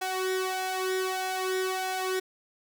sawtooth tone with flanger, 374.5 Hz, F#4, 21 cents sharp, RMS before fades -30 dBFS, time 0.01-2.2 s, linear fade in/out 10 ms, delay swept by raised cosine 1.2 to 2.13 ms, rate 1.6 Hz, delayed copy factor +0.7, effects none

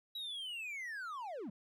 triangle linear sweep, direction down, 3907 to 170.9 Hz, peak -39 dBFS, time 0.15-1.5 s, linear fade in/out 5 ms, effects none

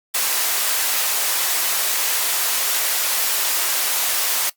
white high-pass noise, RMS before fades -20 dBFS, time 0.14-4.5 s, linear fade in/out 10 ms, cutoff 550 Hz, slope 12 dB/octave, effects noise-tail reverb RT60 0.1 s tail -18 dB re dry + Opus 48 kbps

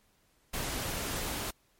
pink noise, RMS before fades -35 dBFS, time 0.53-1.51 s, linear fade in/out 10 ms, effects pink hiss -69 dBFS RMS until 1.79 s + MP3 64 kbps

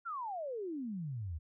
sine exponential sweep, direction down, 1429 to 73.42 Hz, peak -37 dBFS, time 0.05-1.39 s, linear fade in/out 20 ms, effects none

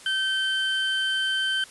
triangle tone pair together, 1547 / 3094 Hz, G6 / G7, -23 / -23 cents, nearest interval octave, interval 1200 cents, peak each -24 dBFS, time 0.06-1.64 s, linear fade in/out 2 ms, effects white hiss -47 dBFS RMS until 1.7 s + resampled to 24000 Hz

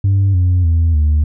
sine tone with pitch steps, 98 / 89.87 / 82.41 / 75.57 Hz, G2 / F#2 / E2 / D#2, 0 / -50 / 0 / -50 cents, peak -7 dBFS, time 0.04-1.24 s, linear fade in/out 5 ms, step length 300 ms, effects tanh soft clip ceiling -8 dBFS

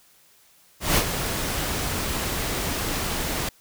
pink noise with ADSR envelope, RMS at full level -18 dBFS, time 0.8-3.49 s, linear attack 170 ms, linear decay 60 ms, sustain -9 dB, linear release 4 ms, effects white hiss -57 dBFS RMS until 3.6 s

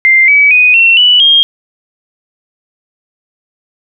sine tone with pitch steps, 2093 / 2282 / 2489 / 2714 / 2960 / 3228 Hz, C7 / C#7 / D#7 / E7 / F#7 / G#7, 0 / +50 / 0 / +50 / 0 / -50 cents, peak -3 dBFS, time 0.05-1.43 s, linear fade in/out 0 ms, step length 230 ms, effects none

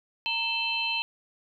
sine tone cluster, 922 / 2639 / 3088 / 4095 Hz, A#5 / E7 / G7 / C8, -19 / +1 / -27 / -38 cents, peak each -35 / -29 / -31 / -34 dBFS, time 0.26-1.02 s, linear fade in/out 0 ms, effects none

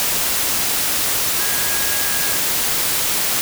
sine tone in noise, 1645 Hz, G#6, 17 cents flat, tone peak -29 dBFS, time 1.4-2.37 s, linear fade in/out 0 ms, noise white, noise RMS -19 dBFS, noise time 0-3.41 s, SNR -13 dB, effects none

